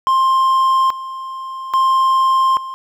triangle tone with tremolo, 1055 Hz, C6, 14 cents sharp, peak -9 dBFS, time 0.07-2.74 s, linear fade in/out 0 ms, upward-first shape square, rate 0.6 Hz, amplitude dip 80%, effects none

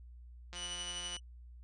click train, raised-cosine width 0.2 ms, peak -30 dBFS, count 113, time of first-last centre 0.53-1.166 s, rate 176 Hz
sawtooth tone with tremolo, 2960 Hz, F#7, in tune, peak -35 dBFS, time 0.54-1.2 s, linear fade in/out 50 ms, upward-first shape sine, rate 12 Hz, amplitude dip 40%
effects added 60 Hz sine -50 dBFS peak until 1.63 s + resampled to 24000 Hz

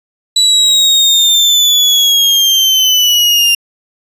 35% pulse linear sweep, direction down, 3951 to 2784 Hz, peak -5 dBFS, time 0.36-3.55 s, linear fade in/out 5 ms, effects resampled to 32000 Hz

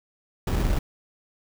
brown noise with sample-and-hold, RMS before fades -23 dBFS, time 0.47-0.79 s, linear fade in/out 5 ms, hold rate 2100 Hz, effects none

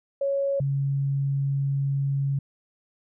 sine tone pair in turn, 554.4 / 138.6 Hz, C#5 / C#3, 0 / 0 cents, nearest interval 2 octaves, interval 2400 cents, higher first, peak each -22 / -22 dBFS, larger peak neither, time 0.21-0.6 / 0.6-2.39 s, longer second, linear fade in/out 5 ms, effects none

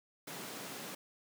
pink high-pass noise, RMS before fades -45 dBFS, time 0.27-0.95 s, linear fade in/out 5 ms, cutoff 160 Hz, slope 24 dB/octave, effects none

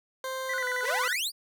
20% pulse tone with pitch glide, 523.3 to 504 Hz, C5 to B4, 0 to +35 cents, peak -27 dBFS, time 0.24-1.08 s, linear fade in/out 2 ms, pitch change -65 cents, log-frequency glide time 0.59-0.65 s
triangle tone with vibrato, 1709 Hz, G#6, 49 cents sharp, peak -28 dBFS, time 0.49-1.16 s, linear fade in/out 5 ms, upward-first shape square, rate 11 Hz, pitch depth 250 cents each way
sawtooth exponential sweep, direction up, 392 to 5030 Hz, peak -25 dBFS, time 0.82-1.32 s, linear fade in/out 50 ms
effects none

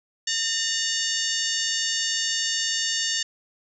harmonic tone with a mistuned harmonic, 907 Hz, A#5, 48 cents flat, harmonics 2 / 3 / 4 / 5 / 6 / 7 / 8, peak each -31 / -31 / -31 / -31 / -31 / -31 / -31 dBFS, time 0.27-3.23 s, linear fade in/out 5 ms, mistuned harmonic 3, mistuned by +96 cents, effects none

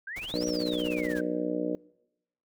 sine exponential two-way sweep, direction up then down, 1530 to 5920 to 1530 Hz, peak -35 dBFS, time 0.07-1.21 s, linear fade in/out 5 ms, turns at 0.46 s
pink noise with tremolo, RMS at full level -42 dBFS, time 0.16-1.21 s, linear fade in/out 2 ms, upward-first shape triangle, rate 16 Hz, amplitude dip 95%
harmonic tone, 60.4 Hz, B1, 38 cents flat, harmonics 3 / 4 / 5 / 6 / 7 / 8 / 9 / 10, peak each -37 / -38 / -31 / -40 / -43 / -33 / -38 / -38 dBFS, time 0.34-1.75 s, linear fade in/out 0 ms
effects noise-tail reverb RT60 0.9 s tail -25 dB re dry

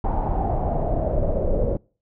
brown noise with low-pass filter sweep, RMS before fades -22 dBFS, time 0.04-1.77 s, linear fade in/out 2 ms, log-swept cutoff 860 to 520 Hz, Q 6.9, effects noise-tail reverb RT60 0.4 s tail -26 dB re dry

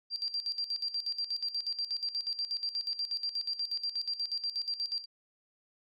sine tone with tremolo, 4728 Hz, D8, 11 cents sharp, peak -30 dBFS, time 0.1-5.06 s, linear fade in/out 50 ms, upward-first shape square, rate 8.3 Hz, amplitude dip 75%, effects none

